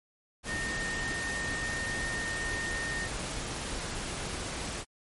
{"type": "tone in noise", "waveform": "sine", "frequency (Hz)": 1836, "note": "A#6", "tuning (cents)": -27, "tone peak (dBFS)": -33, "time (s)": [0.46, 3.09], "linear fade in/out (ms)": 50, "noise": "pink", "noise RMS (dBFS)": -36, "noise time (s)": [0.43, 4.85], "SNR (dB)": 0, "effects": ["MP3 48 kbps"]}